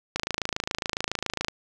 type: click train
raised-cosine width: 0.2 ms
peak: -9 dBFS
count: 37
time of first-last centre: 0.16-1.484 s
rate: 27.2 Hz
effects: none